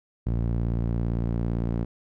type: tone with band-pass filter sweep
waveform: sawtooth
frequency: 57.7 Hz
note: A#1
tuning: 17 cents flat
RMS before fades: -26 dBFS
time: 0.26-1.85 s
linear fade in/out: 10 ms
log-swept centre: 120 to 190 Hz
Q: 0.78
effects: none